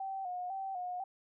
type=tone with vibrato; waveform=sine; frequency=747 Hz; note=F#5; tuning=16 cents sharp; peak=-36 dBFS; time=0-1.04 s; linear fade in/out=5 ms; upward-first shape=square; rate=2 Hz; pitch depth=61 cents each way; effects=none